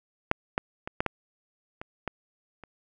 clicks, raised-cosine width 0.5 ms, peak -6 / -10 / -19 / -10 / -11 / -22 / -15 / -29 dBFS, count 8, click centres 0.314 / 0.579 / 0.875 / 1.005 / 1.063 / 1.815 / 2.077 / 2.637 s, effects none

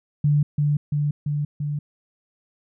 sine tone with echo, 146.83 Hz, D3, in tune, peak -15 dBFS, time 0.24-0.43 s, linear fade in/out 5 ms, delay 340 ms, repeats 4, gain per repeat -2 dB, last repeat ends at 1.79 s, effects none

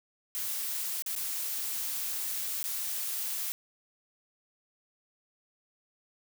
blue noise with dropouts, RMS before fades -34 dBFS, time 0.35-3.52 s, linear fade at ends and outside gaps 0 ms, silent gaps 1.022-1.062 / 1.152-1.162 / 2.629-2.64 s, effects none

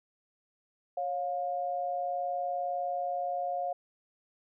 sine tone pair together, 550.5 / 710 Hz, C#5 / F5, -12 / +28 cents, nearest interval major third, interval 440 cents, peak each -36 / -31 dBFS, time 0.97-3.73 s, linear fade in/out 5 ms, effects none

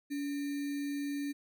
sine tone with sample-and-hold, 284.7 Hz, C#4, 46 cents sharp, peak -33 dBFS, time 0.1-1.33 s, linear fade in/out 20 ms, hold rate 2100 Hz, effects none

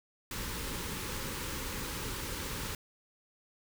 pink band-stop noise, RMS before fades -38 dBFS, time 0.31-2.75 s, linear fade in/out 2 ms, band 570 to 830 Hz, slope 96 dB/octave, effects none

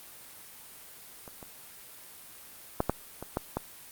clicks, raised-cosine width 1 ms, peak -30 / -30 / -11 / -10 / -23 / -14 / -15 dBFS, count 7, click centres 1.278 / 1.428 / 2.804 / 2.896 / 3.226 / 3.371 / 3.57 s, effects white hiss -49 dBFS RMS until 3.91 s + Opus 32 kbps

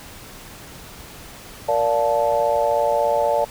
sine chord, Bb major seventh, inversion none, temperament just, 466.2 / 582.7 / 699.2 / 874.1 Hz, Bb4 / D5 / F5 / A5, 0 / -14 / +2 / -12 cents, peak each -25 / -19 / -24 / -22 dBFS, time 1.68-3.45 s, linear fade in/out 10 ms, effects pink hiss -40 dBFS RMS until 3.5 s

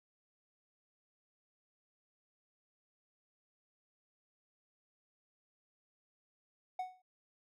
triangle tone with exponential decay, 740 Hz, F#5, in tune, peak -31 dBFS, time 6.79-7.02 s, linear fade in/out 5 ms, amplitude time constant 49 ms, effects none

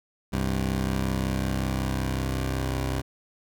15% pulse tone pair together, 65.41 / 98 Hz, C2 / G2, 0 / 0 cents, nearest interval perfect fifth, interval 700 cents, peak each -20 / -25 dBFS, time 0.32-3.02 s, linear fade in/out 20 ms, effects none

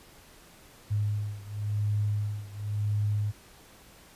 sine beating tone pair, 103.83 / 104.77 Hz, G#2 / G#2, 0 / +16 cents, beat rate 0.94 Hz, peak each -29 / -31 dBFS, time 0.9-3.32 s, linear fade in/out 20 ms, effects pink hiss -54 dBFS RMS until 4.15 s + resampled to 32000 Hz

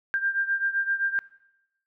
sine beating tone pair, 1589 / 1596.7 Hz, G6 / G6, +23 / +31 cents, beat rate 7.7 Hz, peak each -25 / -29 dBFS, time 0.14-1.19 s, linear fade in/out 0 ms, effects noise-tail reverb RT60 0.9 s tail -21 dB re dry

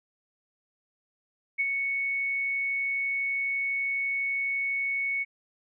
sine tone with ADSR envelope, 2217 Hz, C#7, in tune, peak -22 dBFS, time 1.58-5.25 s, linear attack 22 ms, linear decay 38 ms, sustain -4 dB, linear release 30 ms, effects none

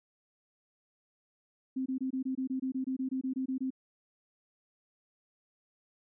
sine tone bursts, 261.6 Hz, C4, in tune, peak -30 dBFS, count 16, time 1.76-3.705 s, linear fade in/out 10 ms, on 100 ms, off 23 ms, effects none

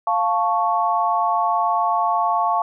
sine chord, F augmented, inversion none, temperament equal, 698.5 / 880 / 1108.7 Hz, F5 / A5 / C#6, 0 / 0 / 0 cents, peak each -21 dBFS, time 0.07-2.62 s, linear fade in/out 2 ms, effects none

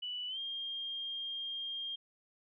sine tone with pitch glide, 2963 to 3213 Hz, F#7 to G7, +2 to +42 cents, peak -37 dBFS, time 0.02-1.96 s, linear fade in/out 10 ms, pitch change +140 cents, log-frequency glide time 0.28-0.39 s, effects none

